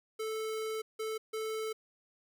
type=tone bursts at uneven times; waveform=square; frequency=438.4 Hz; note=A4; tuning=6 cents flat; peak=-35 dBFS; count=3; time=0.19-0.82 / 0.99-1.18 / 1.33-1.73 s; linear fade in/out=10 ms; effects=none